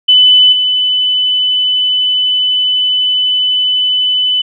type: tone with level steps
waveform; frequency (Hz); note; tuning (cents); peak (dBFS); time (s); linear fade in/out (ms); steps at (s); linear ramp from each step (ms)
sine; 3004; F#7; +26; -3 / -9; 0.08-4.42; 10; 0.52; 10
effects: none

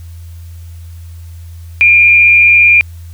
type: tone with frequency modulation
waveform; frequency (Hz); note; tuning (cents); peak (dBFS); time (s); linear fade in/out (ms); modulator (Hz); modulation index
sine; 2405; D7; +41; -3; 1.81-2.81; 0; 146; 0.38
effects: added 84 Hz sine -27 dBFS peak until 3.13 s + white hiss -47 dBFS RMS until 3.13 s

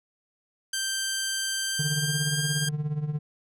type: tone with pitch glide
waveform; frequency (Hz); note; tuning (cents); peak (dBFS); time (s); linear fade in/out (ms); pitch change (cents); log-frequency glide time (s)
10% pulse; 1568 to 1601.9; G6 to G6; 0 to +37; -18; 0.73-2.69; 5; +37; 1.66-2.4
type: tone with tremolo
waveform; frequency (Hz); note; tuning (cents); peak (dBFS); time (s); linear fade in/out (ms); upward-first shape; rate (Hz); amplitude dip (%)
triangle; 149.7; D3; +33; -21; 1.79-3.19; 5; triangle; 17; 80
effects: none

